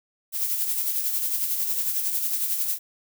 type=noise with tremolo; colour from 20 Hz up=violet; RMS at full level=-24 dBFS; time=0.32-2.79 s; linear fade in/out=50 ms; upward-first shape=sine; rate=11 Hz; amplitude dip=45%; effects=none